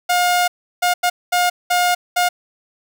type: tone bursts at uneven times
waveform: sawtooth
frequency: 713 Hz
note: F5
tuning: 36 cents sharp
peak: -10 dBFS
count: 6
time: 0.09-0.48 / 0.82-0.94 / 1.03-1.1 / 1.32-1.5 / 1.7-1.95 / 2.16-2.29 s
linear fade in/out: 10 ms
effects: none